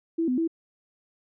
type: tone with pitch steps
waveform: sine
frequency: 330 / 252.5 / 328.7 Hz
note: E4 / B3 / E4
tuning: +2 / +39 / -5 cents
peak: -22 dBFS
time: 0.18-0.477 s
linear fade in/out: 10 ms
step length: 99 ms
effects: none